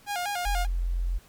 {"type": "tone with vibrato", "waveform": "sawtooth", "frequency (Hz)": 762, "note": "G5", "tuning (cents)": -49, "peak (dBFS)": -24, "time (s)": [0.06, 0.67], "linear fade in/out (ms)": 50, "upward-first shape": "square", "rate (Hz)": 5.1, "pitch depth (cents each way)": 120}
{"type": "tone", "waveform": "sine", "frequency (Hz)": 43.65, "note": "F1", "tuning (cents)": 0, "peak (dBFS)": -24, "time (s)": [0.45, 1.19], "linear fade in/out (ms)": 20}
{"effects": ["pink hiss -56 dBFS RMS until 1.28 s", "MP3 96 kbps"]}